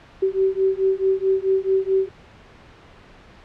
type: beating tone pair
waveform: sine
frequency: 381.1 / 385.7 Hz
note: G4 / G4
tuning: -49 / -28 cents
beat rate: 4.6 Hz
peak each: -20 dBFS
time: 0.22-2.09 s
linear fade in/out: 10 ms
effects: pink hiss -47 dBFS RMS until 3.44 s + low-pass 3000 Hz 12 dB/octave